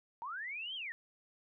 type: linear two-way sweep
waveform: sine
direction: up then down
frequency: 880 to 3260 to 1755 Hz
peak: -39 dBFS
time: 0.22-0.92 s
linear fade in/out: 0 ms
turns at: 0.75 s
effects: none